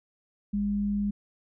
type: tone pair together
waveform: sine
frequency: 54.22 / 204 Hz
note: A1 / G#3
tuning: -25 / -31 cents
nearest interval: octave + major seventh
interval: 2294 cents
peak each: -37 / -25 dBFS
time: 0.53-1.11 s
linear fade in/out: 10 ms
effects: none